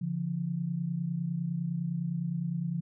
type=tone pair together; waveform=sine; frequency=142.74 / 172.6 Hz; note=D3 / F3; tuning=-49 / -20 cents; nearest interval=minor third; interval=329 cents; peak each=-34 / -31 dBFS; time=0.01-2.81 s; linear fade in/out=10 ms; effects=none